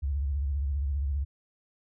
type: tone with vibrato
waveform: sine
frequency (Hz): 70.1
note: C#2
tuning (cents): +20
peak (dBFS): -26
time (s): 0.02-1.25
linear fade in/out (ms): 20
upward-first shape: sine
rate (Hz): 15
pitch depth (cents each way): 130
effects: none